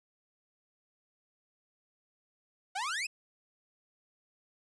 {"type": "exponential sweep", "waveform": "sawtooth", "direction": "up", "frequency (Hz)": [716, 2699], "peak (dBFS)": -29, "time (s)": [2.75, 3.07], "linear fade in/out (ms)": 10, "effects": ["resampled to 22050 Hz", "11-bit"]}